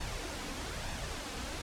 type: noise with flanger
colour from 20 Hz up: pink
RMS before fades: -39 dBFS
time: 0-1.62 s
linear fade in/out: 10 ms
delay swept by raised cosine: 1.1 to 4 ms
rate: 1.1 Hz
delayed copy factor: +0.5
effects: low-pass 8000 Hz 12 dB/octave